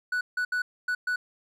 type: tone bursts at uneven times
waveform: triangle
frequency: 1480 Hz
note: F#6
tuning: in tune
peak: -23 dBFS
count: 5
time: 0.12-0.21 / 0.37-0.45 / 0.52-0.62 / 0.88-0.95 / 1.07-1.16 s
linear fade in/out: 5 ms
effects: none